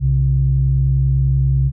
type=tone pair together; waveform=sine; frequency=63.87 / 134.1 Hz; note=C2 / C3; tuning=-41 / +43 cents; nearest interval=octave + minor second; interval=1284 cents; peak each=-16 / -13 dBFS; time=0-1.72 s; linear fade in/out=50 ms; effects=tanh soft clip ceiling -4 dBFS